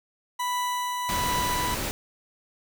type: tone with tremolo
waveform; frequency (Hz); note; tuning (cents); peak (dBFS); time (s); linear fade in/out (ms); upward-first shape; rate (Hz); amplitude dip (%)
40% pulse; 987.8; B5; 0; -24; 0.39-1.75; 10; triangle; 1.3; 30
type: noise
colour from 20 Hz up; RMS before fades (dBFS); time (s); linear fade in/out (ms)
pink; -30; 1.09-1.91; 0
effects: none